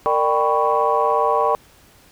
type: tone cluster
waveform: sine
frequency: 459.9 / 597 / 783 / 992 / 1109 Hz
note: A#4 / D5 / G5 / B5 / C#6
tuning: -23 / +28 / -2 / +7 / 0 cents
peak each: -21 dBFS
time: 0.06-1.55 s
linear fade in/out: 0 ms
effects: tanh soft clip ceiling -5 dBFS + pink hiss -51 dBFS RMS until 2.11 s